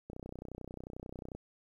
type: click train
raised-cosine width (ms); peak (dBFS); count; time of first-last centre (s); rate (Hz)
2; -30; 40; 0.1-1.35; 31.2
effects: 11-bit